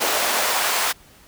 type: noise with high-pass filter sweep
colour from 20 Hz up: pink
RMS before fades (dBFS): -21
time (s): 0-0.93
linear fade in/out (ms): 20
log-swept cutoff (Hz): 520 to 960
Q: 1.1
effects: pink hiss -50 dBFS RMS until 1.27 s